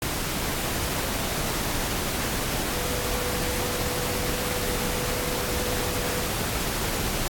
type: tone in noise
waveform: sine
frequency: 493.9 Hz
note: B4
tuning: in tune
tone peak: -34 dBFS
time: 2.73-6.27 s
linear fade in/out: 2 ms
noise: pink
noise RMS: -28 dBFS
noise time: 0.02-7.28 s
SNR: -9 dB
effects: AAC 64 kbps